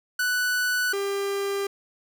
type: tone pair in turn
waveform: 45% pulse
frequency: 1485 / 397.7 Hz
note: F#6 / G4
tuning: +6 / +25 cents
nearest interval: octave + major seventh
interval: 2281 cents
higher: first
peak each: -22 / -25 dBFS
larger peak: first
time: 0.19-0.93 / 0.93-1.67 s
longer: neither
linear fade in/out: 5 ms
effects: none